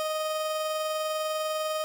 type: tone with tremolo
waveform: 30% pulse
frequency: 622.3 Hz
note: D#5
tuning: in tune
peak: -24 dBFS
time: 0-1.84 s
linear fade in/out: 0 ms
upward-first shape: sine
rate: 20 Hz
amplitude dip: 25%
effects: none